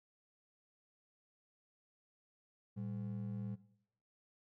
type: ring-modulated tone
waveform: triangle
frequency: 155.56 Hz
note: D#3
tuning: in tune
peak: -35 dBFS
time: 2.76-3.56 s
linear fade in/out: 20 ms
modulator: 41.3 Hz
effects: noise-tail reverb RT60 0.7 s tail -17 dB re dry